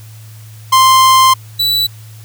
45% pulse tone pair in turn, 1046.5 / 3951 Hz, C6 / B7, 0 / 0 cents, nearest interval octave + major seventh, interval 2300 cents, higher second, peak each -5 / -11 dBFS, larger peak first, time 0.72-1.34 / 1.59-1.87 s, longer first, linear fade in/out 10 ms, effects added 109 Hz sine -32 dBFS peak until 2.24 s + white hiss -43 dBFS RMS until 2.24 s

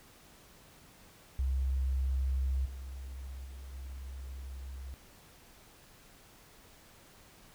sine tone with level steps, 66 Hz, C2, 16 cents sharp, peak -28 / -40 / -43 / -40 dBFS, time 1.39-4.94 s, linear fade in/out 0 ms, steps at 2.65 / 3.45 / 3.73 s, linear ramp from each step 10 ms, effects pink hiss -58 dBFS RMS until 7.54 s

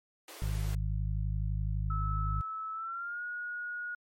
pink high-pass noise, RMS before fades -48 dBFS, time 0.28-0.75 s, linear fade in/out 2 ms, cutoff 300 Hz, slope 96 dB/octave
harmonic tone, 51.91 Hz, G#1, in tune, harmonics 1 / 2 / 3, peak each -31 / -34 / -39 dBFS, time 0.42-2.41 s, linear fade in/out 0 ms
sine tone with pitch glide, 1304 to 1446.9 Hz, E6 to F#6, -19 to -39 cents, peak -35 dBFS, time 1.9-3.95 s, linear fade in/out 5 ms, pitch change +180 cents, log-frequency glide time 2.73-3.23 s
effects MP3 64 kbps

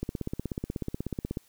click train, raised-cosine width 3 ms, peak -18 dBFS, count 23, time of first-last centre 0.03-1.371 s, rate 16.4 Hz, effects white hiss -63 dBFS RMS until 1.48 s

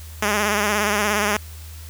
5% pulse tone with vibrato, 207.7 Hz, G#3, in tune, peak -7 dBFS, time 0.22-1.37 s, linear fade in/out 5 ms, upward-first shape sine, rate 17 Hz, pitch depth 59 cents each way, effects added 79 Hz sine -35 dBFS peak until 1.89 s + white hiss -44 dBFS RMS until 1.89 s

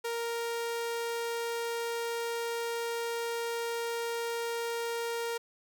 sawtooth tone, 466.2 Hz, A#4, in tune, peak -28 dBFS, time 0.04-5.38 s, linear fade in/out 10 ms, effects none

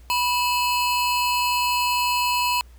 square tone cluster, 983 / 2600 / 4256 Hz, B5 / E7 / C8, -8 / -24 / +29 cents, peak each -22 / -27 / -29 dBFS, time 0.1-2.61 s, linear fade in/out 0 ms, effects added 60 Hz sine -44 dBFS peak until 2.78 s + pink hiss -58 dBFS RMS until 2.78 s

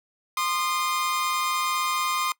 sawtooth tone pair together, 1046.5 / 1222.5 Hz, C6 / D#6, 0 / -31 cents, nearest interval minor third, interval 269 cents, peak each -23 / -23 dBFS, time 0.37-2.32 s, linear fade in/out 2 ms, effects noise-tail reverb RT60 0.1 s tail -21 dB re dry

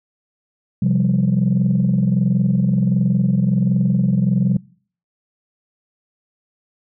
sine chord, C suspended fourth, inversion none, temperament equal, 130.81 / 174.61 / 196 Hz, C3 / F3 / G3, 0 / 0 / 0 cents, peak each -17 dBFS, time 0.82-4.57 s, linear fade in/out 5 ms, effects noise-tail reverb RT60 0.5 s tail -24 dB re dry + tanh soft clip ceiling -8 dBFS

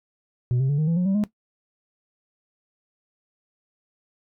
sine tone with pitch steps, 123.47 / 133.1 / 143.48 / 154.67 / 166.73 / 179.73 / 193.75 / 208.9 Hz, B2 / C3 / D3 / D#3 / E3 / F3 / G3 / G#3, 0 / +30 / -40 / -10 / +20 / +50 / -20 / +10 cents, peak -16 dBFS, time 0.51-1.238 s, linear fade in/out 0 ms, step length 91 ms, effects noise-tail reverb RT60 0.1 s tail -17 dB re dry + tanh soft clip ceiling -18 dBFS

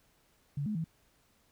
sine tone with pitch steps, 142.9 / 212.2 / 162.4 Hz, D3 / G#3 / E3, -47 / +38 / -26 cents, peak -31 dBFS, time 0.57-0.843 s, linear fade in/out 5 ms, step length 91 ms, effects pink hiss -69 dBFS RMS until 1.51 s

